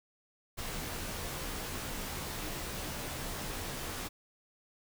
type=noise with comb filter; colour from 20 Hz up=pink; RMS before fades=-39 dBFS; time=0.57-4.09 s; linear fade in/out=20 ms; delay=18 ms; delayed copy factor=-0.65; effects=none